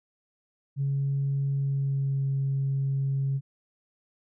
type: tone with pitch glide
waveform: sine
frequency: 138.59 to 136.68 Hz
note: C#3 to C#3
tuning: 0 to -24 cents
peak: -23 dBFS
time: 0.76-3.41 s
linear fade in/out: 50 ms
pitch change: -24 cents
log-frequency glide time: 1.53-2.26 s
effects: tanh soft clip ceiling -20 dBFS